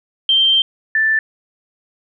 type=tone pair in turn; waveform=sine; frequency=3144 / 1764.5 Hz; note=G7 / A6; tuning=+4 / +4 cents; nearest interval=minor seventh; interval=1000 cents; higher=first; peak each=-10 / -12 dBFS; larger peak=first; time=0.29-0.62 / 0.95-1.19 s; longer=first; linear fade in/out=2 ms; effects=none